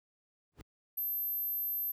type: noise with exponential growth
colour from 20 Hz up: brown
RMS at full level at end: -41 dBFS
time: 0.52-0.61 s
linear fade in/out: 0 ms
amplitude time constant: 18 ms
type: tone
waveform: sine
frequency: 12360 Hz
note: G9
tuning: 26 cents flat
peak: -32 dBFS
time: 0.97-1.92 s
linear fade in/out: 10 ms
effects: high-pass 80 Hz 12 dB/octave